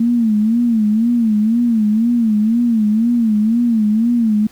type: tone with vibrato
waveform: sine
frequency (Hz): 224.8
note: A3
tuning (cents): +37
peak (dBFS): -11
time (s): 0-4.47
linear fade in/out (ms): 5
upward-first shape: sine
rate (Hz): 2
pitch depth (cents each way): 120
effects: pink hiss -47 dBFS RMS until 4.51 s